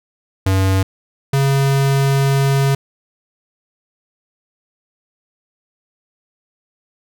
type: tone pair in turn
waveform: square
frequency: 95.5 / 137.43 Hz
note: G2 / C#3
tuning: -45 / -15 cents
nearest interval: tritone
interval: 630 cents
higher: second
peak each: -13 dBFS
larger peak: neither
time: 0.46-0.83 / 1.33-2.75 s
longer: second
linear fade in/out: 5 ms
effects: none